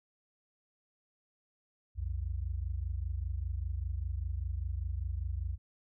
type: tone pair together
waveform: sine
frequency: 60.94 / 86 Hz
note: B1 / F2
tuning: -22 / -26 cents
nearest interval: tritone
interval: 596 cents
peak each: -35 / -36 dBFS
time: 1.95-5.58 s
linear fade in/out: 50 ms
effects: none